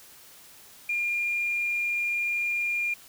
sine tone, 2407 Hz, D7, 42 cents sharp, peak -24 dBFS, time 0.89-2.94 s, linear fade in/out 5 ms, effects tanh soft clip ceiling -20 dBFS + white hiss -51 dBFS RMS until 3.08 s

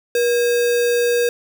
sine tone with sample-and-hold, 479.1 Hz, A#4, 47 cents sharp, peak -14 dBFS, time 0.15-1.29 s, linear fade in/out 2 ms, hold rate 2100 Hz, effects none

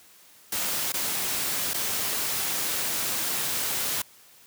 white noise with dropouts, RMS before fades -28 dBFS, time 0.52-4.02 s, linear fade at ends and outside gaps 5 ms, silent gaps 0.922-0.938 / 1.735-1.742 s, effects white hiss -54 dBFS RMS until 4.46 s + high-pass 80 Hz 12 dB/octave

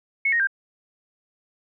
sine tone with pitch steps, 2194 / 1866.4 / 1587.7 Hz, C#7 / A#6 / G6, -18 / +2 / +22 cents, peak -18 dBFS, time 0.25-0.472 s, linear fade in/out 5 ms, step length 74 ms, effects none

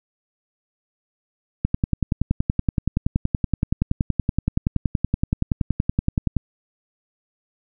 click train, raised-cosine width 5 ms, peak -6 dBFS, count 51, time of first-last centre 1.65-6.367 s, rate 10.6 Hz, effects none

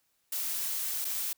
blue noise with dropouts, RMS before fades -33 dBFS, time 0.32-1.33 s, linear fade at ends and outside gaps 5 ms, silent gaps 1.046-1.05 s, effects white hiss -74 dBFS RMS until 1.37 s

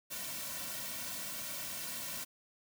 white noise with comb filter, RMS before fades -41 dBFS, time 0.1-2.25 s, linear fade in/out 20 ms, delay 2.4 ms, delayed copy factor -0.85, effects none

